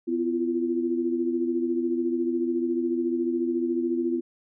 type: tone cluster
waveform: sine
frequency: 252.4 / 338.7 / 352.7 Hz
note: B3 / E4 / F4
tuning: +38 / +47 / +17 cents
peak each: -28 / -25 / -33 dBFS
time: 0.07-4.21 s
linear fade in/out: 20 ms
effects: none